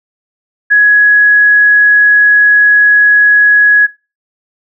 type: tone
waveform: sine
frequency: 1675 Hz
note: G#6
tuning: 14 cents sharp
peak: -3 dBFS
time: 0.7-3.87 s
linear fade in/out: 20 ms
effects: noise-tail reverb RT60 0.3 s tail -22 dB re dry